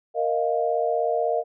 sine chord, Bb suspended fourth, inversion none, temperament equal, 466.2 / 622.3 / 698.5 Hz, Bb4 / Eb5 / F5, 0 / 0 / 0 cents, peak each -25 dBFS, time 0.14-1.44 s, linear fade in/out 50 ms, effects none

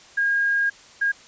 sine tone bursts at uneven times, 1626 Hz, G#6, 37 cents flat, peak -18 dBFS, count 2, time 0.17-0.7 / 1.01-1.12 s, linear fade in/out 10 ms, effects white hiss -48 dBFS RMS until 1.27 s + resampled to 16000 Hz

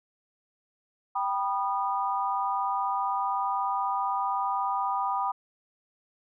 sine chord, G augmented, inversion none, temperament just, 784 / 980 / 1225 Hz, G5 / B5 / D#6, 0 / -14 / -27 cents, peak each -30 / -29 / -31 dBFS, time 1.15-5.32 s, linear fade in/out 10 ms, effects none

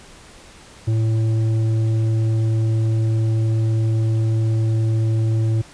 triangle tone with tanh clipping, 111.3 Hz, A2, 20 cents sharp, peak -17 dBFS, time 0.87-5.62 s, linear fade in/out 10 ms, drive 12 dB, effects pink hiss -44 dBFS RMS until 5.73 s + resampled to 22050 Hz

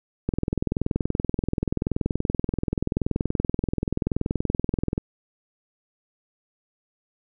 click train, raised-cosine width 3 ms, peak -10 dBFS, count 99, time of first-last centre 0.29-4.979 s, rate 20.9 Hz, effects none

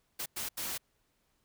white noise bursts at uneven times, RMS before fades -37 dBFS, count 3, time 0.19-0.26 / 0.36-0.49 / 0.57-0.78 s, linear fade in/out 10 ms, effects pink hiss -75 dBFS RMS until 1.44 s

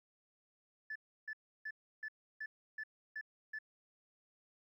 sine tone bursts, 1741 Hz, A6, 19 cents flat, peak -39 dBFS, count 8, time 0.9-3.588 s, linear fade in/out 5 ms, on 56 ms, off 320 ms, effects tanh soft clip ceiling -37 dBFS + 13-bit

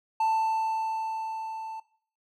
triangle tone with level ramp, 886 Hz, A5, 12 cents sharp, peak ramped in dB -20 to -34 dBFS, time 0.2-1.8 s, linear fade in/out 5 ms, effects noise-tail reverb RT60 0.5 s tail -17 dB re dry

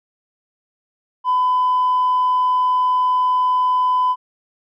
triangle tone with tanh clipping, 1005 Hz, B5, 30 cents sharp, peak -14 dBFS, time 1.24-4.16 s, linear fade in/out 50 ms, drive 5 dB, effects none

